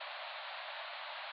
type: band-pass noise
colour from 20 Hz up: pink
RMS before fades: -45 dBFS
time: 0-1.32 s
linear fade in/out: 10 ms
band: 580 to 4300 Hz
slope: 96 dB/octave
effects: none